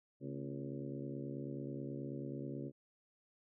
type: harmonic tone with a mistuned harmonic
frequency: 69.3 Hz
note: C#2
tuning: in tune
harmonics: 2 / 3 / 4 / 5 / 6 / 7 / 8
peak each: -45 / -49 / -46 / -48 / -52 / -55 / -54 dBFS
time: 0.2-2.72 s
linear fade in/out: 50 ms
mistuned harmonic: 3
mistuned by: +110 cents
effects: none